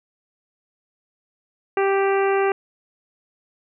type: harmonic tone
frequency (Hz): 392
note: G4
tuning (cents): 0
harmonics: 1 / 2 / 3 / 4 / 5 / 6 / 7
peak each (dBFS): -18 / -24 / -28 / -30 / -32 / -34 / -35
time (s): 1.77-2.52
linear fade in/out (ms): 2
effects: none